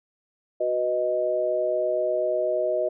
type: chord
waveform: sine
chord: B major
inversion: second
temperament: equal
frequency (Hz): 370 / 493.9 / 622.3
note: F#4 / B4 / D#5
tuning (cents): 0 / 0 / 0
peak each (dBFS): -29 / -29 / -23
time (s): 0.6-2.89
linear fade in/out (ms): 10
effects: none